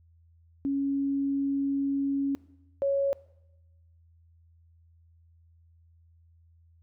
sine tone pair in turn, 277.2 / 554.4 Hz, C#4 / C#5, 0 / 0 cents, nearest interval octave, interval 1200 cents, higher second, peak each -25 / -23 dBFS, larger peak second, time 0.65-2.35 / 2.82-3.13 s, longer first, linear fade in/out 0 ms, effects noise-tail reverb RT60 0.9 s tail -21 dB re dry + added 83 Hz sine -57 dBFS peak until 6.82 s

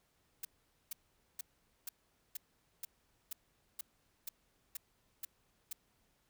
blue noise bursts, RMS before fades -41 dBFS, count 12, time 0.43-5.73 s, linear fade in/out 5 ms, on 20 ms, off 460 ms, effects pink hiss -75 dBFS RMS until 6.29 s

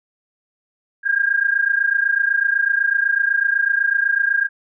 sine tone pair together, 1600 / 1628 Hz, G6 / G#6, +35 / -35 cents, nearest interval unison, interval 30 cents, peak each -18 dBFS, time 1.03-4.49 s, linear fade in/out 50 ms, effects none

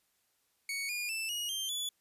sawtooth tone with pitch steps, 2228 / 2430 / 2650 / 2889 / 3151 / 3436 Hz, C#7 / D#7 / E7 / F#7 / G7 / A7, +8 / -42 / +9 / -42 / +8 / -42 cents, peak -31 dBFS, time 0.69-1.89 s, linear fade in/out 2 ms, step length 200 ms, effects white hiss -75 dBFS RMS until 2 s + resampled to 32000 Hz

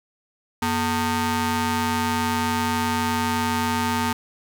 sawtooth ring-modulated tone, 331.9 Hz, E4, 12 cents sharp, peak -14 dBFS, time 0.62-4.13 s, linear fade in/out 5 ms, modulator 570 Hz, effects none

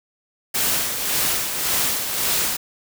white noise with tremolo, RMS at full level -20 dBFS, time 0.54-2.57 s, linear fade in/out 10 ms, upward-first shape sine, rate 1.8 Hz, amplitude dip 50%, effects none

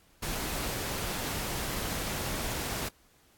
pink noise, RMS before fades -34 dBFS, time 0.22-2.89 s, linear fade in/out 10 ms, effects pink hiss -63 dBFS RMS until 3.37 s + AAC 64 kbps

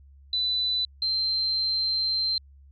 sine tone pair in turn, 3993 / 4129 Hz, B7 / C8, +18 / -24 cents, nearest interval minor second, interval 58 cents, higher second, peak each -23 dBFS, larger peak neither, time 0.33-0.85 / 1.02-2.38 s, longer second, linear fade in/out 2 ms, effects added 69 Hz sine -49 dBFS peak until 2.71 s

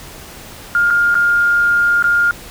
sine tone with dropouts, 1411 Hz, F6, 17 cents sharp, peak -10 dBFS, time 0.75-2.31 s, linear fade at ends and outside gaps 1 ms, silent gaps 0.903-0.907 / 1.144-1.152 / 2.025-2.041 s, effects pink hiss -35 dBFS RMS until 2.5 s

